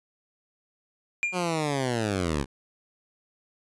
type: tone with exponential decay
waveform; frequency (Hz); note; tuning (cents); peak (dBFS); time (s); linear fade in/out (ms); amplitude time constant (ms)
triangle; 2400; D7; +37; -19; 1.23-1.52; 0; 62
type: linear sweep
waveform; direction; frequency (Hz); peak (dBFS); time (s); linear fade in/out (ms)
10% pulse; down; 185.3 to 64.2; -17; 1.32-2.46; 50
effects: resampled to 24000 Hz